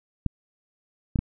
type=clicks; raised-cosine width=5 ms; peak=-11 dBFS; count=3; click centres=0.263 / 1.158 / 1.19 s; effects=none